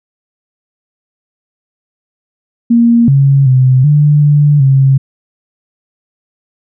sine tone with pitch steps, 234.4 / 138.1 / 129.3 / 147.9 / 146.7 / 135.2 Hz, A#3 / C#3 / C3 / D3 / D3 / C#3, +10 / -6 / -20 / +13 / -2 / -43 cents, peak -4 dBFS, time 2.7-4.98 s, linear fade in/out 10 ms, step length 380 ms, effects none

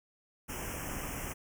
pink band-stop noise, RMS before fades -39 dBFS, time 0.48-1.34 s, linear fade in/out 20 ms, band 3100 to 5400 Hz, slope 96 dB/octave, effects none

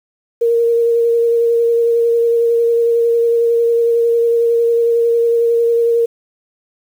sine tone with vibrato, 466.2 Hz, A#4, in tune, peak -10 dBFS, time 0.41-6.06 s, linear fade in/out 10 ms, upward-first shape sine, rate 11 Hz, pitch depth 13 cents each way, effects 7-bit

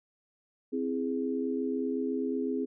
sine chord, C augmented, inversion none, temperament equal, 261.6 / 329.6 / 415.3 Hz, C4 / E4 / G#4, 0 / 0 / 0 cents, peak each -31 / -36 / -33 dBFS, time 0.72-2.66 s, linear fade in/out 20 ms, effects none

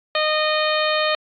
harmonic tone with a mistuned harmonic, 615 Hz, D#5, 20 cents flat, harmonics 1 / 2 / 3 / 4 / 5 / 6 / 7, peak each -21 / -24 / -26 / -27 / -28 / -29 / -29 dBFS, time 0.15-1.15 s, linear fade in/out 2 ms, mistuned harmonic 7, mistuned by -19 cents, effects AAC 64 kbps

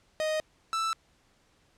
45% pulse tone pair in turn, 622.3 / 1323.6 Hz, D#5 / E6, 0 / +7 cents, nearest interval octave + minor second, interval 1307 cents, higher second, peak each -27 dBFS, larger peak neither, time 0.2-0.4 / 0.73-0.93 s, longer neither, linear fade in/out 0 ms, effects pink hiss -66 dBFS RMS until 1.77 s + low-pass 8000 Hz 12 dB/octave

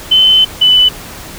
sine tone pair in turn, 3052 / 2996 Hz, G7 / F#7, -47 / +21 cents, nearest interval unison, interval 32 cents, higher first, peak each -4 dBFS, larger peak neither, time 0.11-0.45 / 0.61-0.89 s, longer first, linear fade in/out 10 ms, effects pink hiss -29 dBFS RMS until 1.38 s

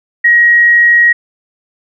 sine tone, 1894 Hz, A#6, 27 cents sharp, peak -4 dBFS, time 0.24-1.13 s, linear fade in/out 10 ms, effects none

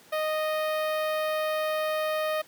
sawtooth tone with notch filter, 620 Hz, D#5, 6 cents flat, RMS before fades -28 dBFS, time 0.12-2.42 s, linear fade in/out 10 ms, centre 7100 Hz, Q 0.59, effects pink hiss -54 dBFS RMS until 2.47 s + high-pass 200 Hz 12 dB/octave

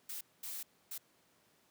blue noise bursts at uneven times, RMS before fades -43 dBFS, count 3, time 0.09-0.21 / 0.43-0.63 / 0.91-0.98 s, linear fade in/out 5 ms, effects pink hiss -70 dBFS RMS until 1.7 s + high-pass 150 Hz 12 dB/octave

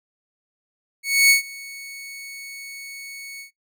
sawtooth tone with ADSR envelope, 2217 Hz, C#7, in tune, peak -7 dBFS, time 1.03-3.51 s, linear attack 270 ms, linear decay 120 ms, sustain -24 dB, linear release 110 ms, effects noise-tail reverb RT60 0.1 s tail -17 dB re dry

